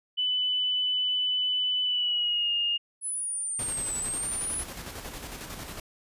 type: tone with pitch glide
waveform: sine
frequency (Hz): 2997 to 2837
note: F#7 to F7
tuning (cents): +22 to +27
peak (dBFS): -24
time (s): 0.17-2.78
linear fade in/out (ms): 20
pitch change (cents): -95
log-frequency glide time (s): 1.84-2.52
type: linear two-way sweep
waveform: sine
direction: down then up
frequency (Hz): 10210 to 7902 to 10210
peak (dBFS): -29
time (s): 3.01-4.65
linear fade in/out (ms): 50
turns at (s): 3.97
type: noise with tremolo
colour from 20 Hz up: pink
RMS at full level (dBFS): -38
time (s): 3.59-5.8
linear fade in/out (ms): 2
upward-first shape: square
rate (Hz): 11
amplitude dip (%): 40
effects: resampled to 32000 Hz